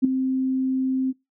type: tone with ADSR envelope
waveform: sine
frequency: 261.6 Hz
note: C4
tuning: in tune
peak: -10 dBFS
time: 0.02-1.13 s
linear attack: 26 ms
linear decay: 6 ms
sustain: -10 dB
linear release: 31 ms
effects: noise-tail reverb RT60 0.2 s tail -20 dB re dry